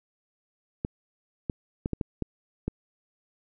clicks, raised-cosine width 3 ms, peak -15 dBFS, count 7, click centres 0.849 / 1.498 / 1.859 / 1.933 / 2.012 / 2.223 / 2.68 s, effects none

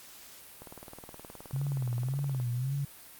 click train, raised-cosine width 1 ms, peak -31 dBFS, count 35, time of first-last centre 0.62-2.4 s, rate 19.1 Hz
sine tone with vibrato, 130.2 Hz, C3, 8 cents flat, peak -29 dBFS, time 1.53-2.85 s, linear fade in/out 5 ms, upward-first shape sine, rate 1.8 Hz, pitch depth 140 cents each way
effects white hiss -51 dBFS RMS until 3.19 s + Opus 48 kbps

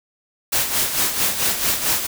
white noise with tremolo, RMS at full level -18 dBFS, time 0.52-2.07 s, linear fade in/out 10 ms, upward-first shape sine, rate 4.5 Hz, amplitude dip 60%, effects none

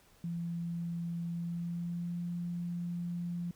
sine tone with pitch glide, 170 to 173.47 Hz, F3 to F3, -46 to -11 cents, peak -34 dBFS, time 0.24-3.51 s, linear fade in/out 2 ms, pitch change +35 cents, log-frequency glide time 1.3-2.22 s, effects pink hiss -64 dBFS RMS until 3.55 s

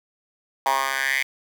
10% pulse tone with high-pass filter sweep, 135.1 Hz, C#3, 44 cents flat, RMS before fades -23 dBFS, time 0.66-1.23 s, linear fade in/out 2 ms, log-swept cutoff 890 to 2200 Hz, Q 5, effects none

